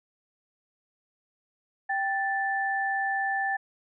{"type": "tone pair together", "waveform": "sine", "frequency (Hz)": [784, 1760], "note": ["G5", "A6"], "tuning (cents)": [0, 0], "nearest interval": "octave + major second", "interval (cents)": 1400, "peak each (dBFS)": -28, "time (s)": [1.89, 3.57], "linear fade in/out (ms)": 10, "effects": []}